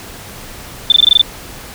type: tone bursts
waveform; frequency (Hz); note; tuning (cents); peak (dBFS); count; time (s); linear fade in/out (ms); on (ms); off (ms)
sine; 3541; A7; +10; -3; 8; 0.9-1.215; 2; 21; 21
effects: pink hiss -32 dBFS RMS until 1.74 s